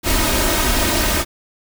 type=noise with comb filter; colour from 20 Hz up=pink; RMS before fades=-17 dBFS; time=0.03-1.25 s; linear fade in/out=50 ms; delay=3.2 ms; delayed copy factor=+0.65; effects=none